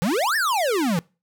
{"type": "exponential two-way sweep", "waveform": "square", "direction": "up then down", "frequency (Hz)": [156.5, 1864.7, 156.5], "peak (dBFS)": -20, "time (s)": [0.02, 0.99], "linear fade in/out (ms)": 0, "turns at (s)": 0.36, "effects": ["noise-tail reverb RT60 0.3 s tail -24 dB re dry"]}